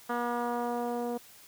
10% pulse tone with low-pass filter sweep, 240 Hz, B3, 49 cents flat, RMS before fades -32 dBFS, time 0.09-1.18 s, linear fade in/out 10 ms, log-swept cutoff 1500 to 530 Hz, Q 1.2, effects white hiss -54 dBFS RMS until 1.47 s

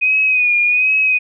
sine tone with vibrato, 2489 Hz, D#7, in tune, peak -11 dBFS, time 0.01-1.19 s, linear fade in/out 20 ms, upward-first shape sine, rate 1.3 Hz, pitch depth 49 cents each way, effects none

